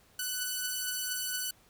5% pulse beating tone pair, 1488 / 1492.3 Hz, F#6 / F#6, +9 / +14 cents, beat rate 4.3 Hz, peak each -27 / -22 dBFS, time 0.19-1.51 s, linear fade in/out 5 ms, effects pink hiss -63 dBFS RMS until 1.69 s

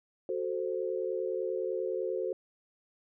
sine chord, F# diminished, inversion none, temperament equal, 370 / 440 / 523.3 Hz, F#4 / A4 / C5, 0 / 0 / 0 cents, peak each -34 / -35 / -35 dBFS, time 0.29-2.33 s, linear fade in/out 2 ms, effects none

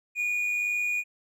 triangle tone pair together, 2349 / 2451 Hz, D7 / D#7, 0 / -27 cents, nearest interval minor second, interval 73 cents, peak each -34 / -24 dBFS, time 0.15-1.04 s, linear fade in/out 50 ms, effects none

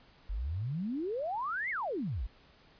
sine exponential two-way sweep, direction up then down, 43.34 to 2217 to 43.34 Hz, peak -32 dBFS, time 0.29-2.27 s, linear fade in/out 10 ms, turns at 1.7 s, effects pink hiss -61 dBFS RMS until 2.79 s + resampled to 11025 Hz

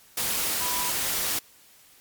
sine tone in noise, 987.8 Hz, B5, in tune, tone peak -32 dBFS, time 0.61-0.9 s, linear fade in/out 5 ms, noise white, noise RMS -27 dBFS, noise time 0.17-1.39 s, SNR -8 dB, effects white hiss -55 dBFS RMS until 2 s + MP3 96 kbps

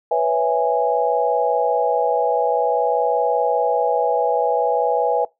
sine chord, C# minor seventh, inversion third, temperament equal with one note detuned, 493.9 / 554.4 / 659.3 / 826.8 Hz, B4 / C#5 / E5 / G#5, 0 / 0 / 0 / -8 cents, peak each -20 / -24 / -21 / -20 dBFS, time 0.11-5.25 s, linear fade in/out 5 ms, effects noise-tail reverb RT60 0.2 s tail -23 dB re dry

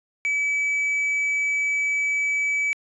triangle tone, 2292 Hz, D7, 43 cents flat, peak -19 dBFS, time 0.25-2.73 s, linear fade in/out 0 ms, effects resampled to 22050 Hz

